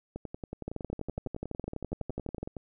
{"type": "two click trains", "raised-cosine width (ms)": 2, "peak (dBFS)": [-24, -21], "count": [27, 22], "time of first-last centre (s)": [[0.16, 2.567], [0.68, 2.43]], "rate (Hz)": [10.8, 12], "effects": []}